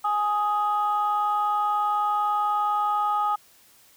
sine tone pair together, 832 / 1250.6 Hz, G#5 / D#6, +3 / +8 cents, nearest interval perfect fifth, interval 705 cents, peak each -23 dBFS, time 0.04-3.36 s, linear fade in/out 10 ms, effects tanh soft clip ceiling -15 dBFS + white hiss -56 dBFS RMS until 3.96 s

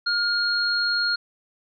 sine tone pair together, 1421 / 4270 Hz, F6 / C8, +30 / +34 cents, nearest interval octave + perfect fifth, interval 1904 cents, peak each -23 dBFS, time 0.06-1.16 s, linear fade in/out 10 ms, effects none

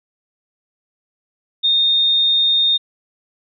sine tone, 3670 Hz, A#7, 28 cents flat, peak -12 dBFS, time 1.63-2.78 s, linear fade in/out 20 ms, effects none

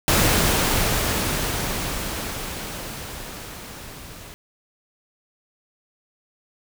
pink noise with level ramp, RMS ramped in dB -17 to -41 dBFS, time 0.08-4.34 s, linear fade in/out 0 ms, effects none

